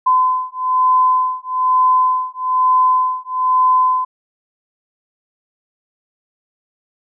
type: beating tone pair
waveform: sine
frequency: 1019 / 1020.1 Hz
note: C6 / C6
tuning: -46 / -44 cents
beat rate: 1.1 Hz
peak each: -15 dBFS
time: 0.06-4.05 s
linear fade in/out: 10 ms
effects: none